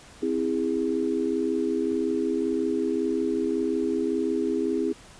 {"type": "chord", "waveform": "sine", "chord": "C augmented", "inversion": "none", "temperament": "just", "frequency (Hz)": [261.6, 327, 408.8], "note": ["C4", "E4", "G#4"], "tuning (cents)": [0, -14, -27], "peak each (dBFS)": [-28, -27, -27], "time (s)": [0.22, 4.93], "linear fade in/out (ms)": 10, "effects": ["pink hiss -49 dBFS RMS until 5.19 s", "resampled to 22050 Hz"]}